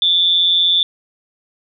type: tone with amplitude modulation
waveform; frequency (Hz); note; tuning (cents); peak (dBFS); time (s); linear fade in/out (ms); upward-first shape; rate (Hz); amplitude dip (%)
sine; 3520; A7; 0; -8; 0.02-0.83; 2; sine; 176; 65
effects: none